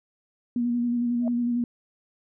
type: tone with vibrato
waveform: sine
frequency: 240 Hz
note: B3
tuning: 49 cents flat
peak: -22 dBFS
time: 0.56-1.64 s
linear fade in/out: 2 ms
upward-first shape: square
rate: 11 Hz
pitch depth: 20 cents each way
type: tone with exponential growth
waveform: sine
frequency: 642 Hz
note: E5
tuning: 46 cents flat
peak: -27 dBFS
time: 1.19-1.28 s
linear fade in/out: 1 ms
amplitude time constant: 18 ms
effects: none